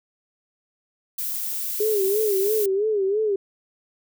violet noise, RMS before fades -28 dBFS, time 1.18-2.66 s, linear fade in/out 5 ms
sine tone with vibrato, 409.2 Hz, G#4, 26 cents flat, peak -19 dBFS, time 1.8-3.36 s, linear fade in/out 5 ms, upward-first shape sine, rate 3 Hz, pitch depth 120 cents each way
effects none

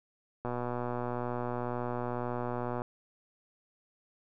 click train, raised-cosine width 1 ms, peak -21 dBFS, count 290, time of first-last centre 0.45-2.819 s, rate 122 Hz, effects none

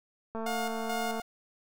click train, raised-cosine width 1 ms, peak -24 dBFS, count 191, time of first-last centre 0.35-1.198 s, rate 224 Hz
sawtooth tone with tremolo, 713 Hz, F5, 36 cents sharp, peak -28 dBFS, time 0.46-1.22 s, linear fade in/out 5 ms, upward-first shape square, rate 2.3 Hz, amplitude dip 55%
effects none

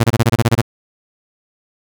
sawtooth tone bursts, 116.54 Hz, A#2, in tune, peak -5 dBFS, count 10, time 0-0.616 s, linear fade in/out 10 ms, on 40 ms, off 24 ms, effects none

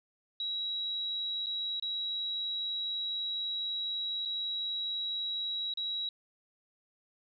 sine tone with dropouts, 3872 Hz, B7, 35 cents flat, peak -32 dBFS, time 0.4-6.09 s, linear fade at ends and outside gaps 2 ms, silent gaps 1.461-1.467 / 1.798-1.824 / 4.252-4.256 / 5.738-5.773 s, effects none

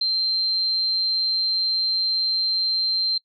sine tone, 4141 Hz, C8, 19 cents flat, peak -19 dBFS, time 0.01-3.18 s, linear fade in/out 5 ms, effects noise-tail reverb RT60 0.1 s tail -24 dB re dry

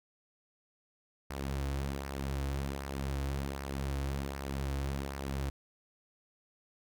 sawtooth tone with flanger, 68.7 Hz, C#2, 15 cents flat, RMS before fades -36 dBFS, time 1.3-5.5 s, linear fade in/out 5 ms, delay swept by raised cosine 0.27 to 5.17 ms, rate 1.3 Hz, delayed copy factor -0.5, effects none

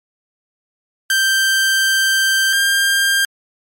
sawtooth tone pair in turn, 1568 / 1596.3 Hz, G6 / G6, 0 / +31 cents, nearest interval unison, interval 31 cents, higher second, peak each -9 dBFS, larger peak neither, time 1.1-2.53 / 2.53-3.25 s, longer first, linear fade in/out 2 ms, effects MP3 64 kbps

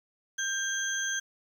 sine tone cluster, 1583 / 3261 / 6260 Hz, G6 / G#7 / G8, +17 / -32 / -3 cents, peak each -31 / -37 / -33 dBFS, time 0.38-1.2 s, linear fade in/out 10 ms, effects 9-bit

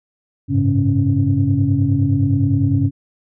sine tone cluster, 97.7 / 107.4 / 136.5 / 277.9 Hz, G2 / A2 / C#3 / C#4, -5 / -41 / -26 / +4 cents, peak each -18 dBFS, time 0.48-2.91 s, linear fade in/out 50 ms, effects tanh soft clip ceiling -4 dBFS

